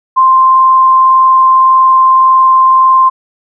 sine tone with frequency modulation, 1047 Hz, C6, 1 cent sharp, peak -3 dBFS, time 0.16-3.1 s, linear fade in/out 20 ms, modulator 21.8 Hz, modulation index 0.23, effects none

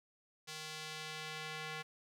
square tone with band-pass filter sweep, 155.56 Hz, D#3, in tune, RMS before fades -45 dBFS, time 0.47-1.83 s, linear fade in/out 20 ms, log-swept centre 4800 to 2300 Hz, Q 0.91, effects 11-bit

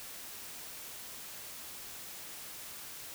silence, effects white hiss -46 dBFS RMS until 3.14 s

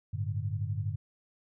sine chord, G suspended second, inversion none, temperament equal, 98 / 110 / 146.83 Hz, G2 / A2 / D3, 0 / 0 / 0 cents, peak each -33 / -34 / -38 dBFS, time 0.13-0.96 s, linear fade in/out 10 ms, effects none

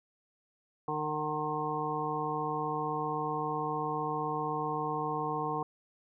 harmonic tone with a mistuned harmonic, 152.6 Hz, D#3, 33 cents flat, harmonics 1 / 2 / 3 / 5 / 6 / 7, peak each -40 / -40 / -37 / -37 / -38 / -36 dBFS, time 0.88-5.63 s, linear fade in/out 2 ms, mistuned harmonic 5, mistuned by -17 cents, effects none

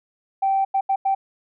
sine tone bursts at uneven times, 778 Hz, G5, 13 cents flat, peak -16 dBFS, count 4, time 0.42-0.65 / 0.74-0.81 / 0.89-0.96 / 1.05-1.15 s, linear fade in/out 10 ms, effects tanh soft clip ceiling -12 dBFS

